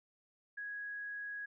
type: tone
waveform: sine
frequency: 1661.2 Hz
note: G#6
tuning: in tune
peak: -40 dBFS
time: 0.57-1.46 s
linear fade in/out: 10 ms
effects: none